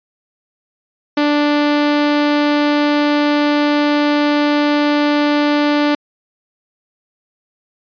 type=tone; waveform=sawtooth; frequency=293.7 Hz; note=D4; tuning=in tune; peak=-8 dBFS; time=1.17-5.95 s; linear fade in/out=5 ms; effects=resampled to 11025 Hz